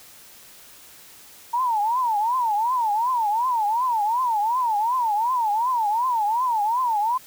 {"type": "tone with vibrato", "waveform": "sine", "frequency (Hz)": 920, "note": "A#5", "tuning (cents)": -23, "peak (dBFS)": -19, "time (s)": [1.53, 7.18], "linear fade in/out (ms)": 10, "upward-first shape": "triangle", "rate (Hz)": 2.7, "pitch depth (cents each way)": 230, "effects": ["white hiss -47 dBFS RMS until 7.26 s"]}